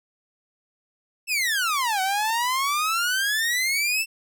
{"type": "exponential two-way sweep", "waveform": "sawtooth", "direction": "down then up", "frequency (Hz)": [2700, 745, 2700], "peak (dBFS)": -18, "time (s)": [1.27, 4.06], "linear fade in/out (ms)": 50, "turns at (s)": 2.01, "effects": []}